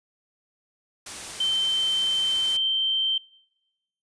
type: noise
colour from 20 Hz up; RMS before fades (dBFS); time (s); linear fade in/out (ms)
white; -36; 1.06-2.57; 5
type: tone with pitch glide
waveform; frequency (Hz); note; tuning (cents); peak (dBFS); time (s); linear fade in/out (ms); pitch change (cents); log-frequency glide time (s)
sine; 3100 to 3123; G7 to G7; -20 to -7; -21; 1.4-3.18; 5; +13; 2.48-2.62
effects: noise-tail reverb RT60 1.0 s tail -26 dB re dry + resampled to 22050 Hz